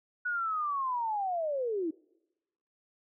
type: linear sweep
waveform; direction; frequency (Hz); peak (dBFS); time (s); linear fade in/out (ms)
sine; down; 1477 to 303.6; -29; 0.25-1.91; 10
effects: noise-tail reverb RT60 1.0 s tail -26 dB re dry